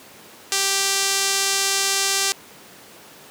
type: tone with band-pass filter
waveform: sawtooth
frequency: 392 Hz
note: G4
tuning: in tune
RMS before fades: -21 dBFS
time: 0.52-2.32 s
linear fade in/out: 0 ms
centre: 6500 Hz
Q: 1.1
effects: pink hiss -44 dBFS RMS until 3.3 s + high-pass 200 Hz 12 dB/octave